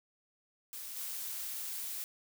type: noise with level steps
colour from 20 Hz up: blue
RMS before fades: -44 / -40 dBFS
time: 0.73-2.04 s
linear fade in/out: 0 ms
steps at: 0.96 s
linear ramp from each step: 10 ms
effects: none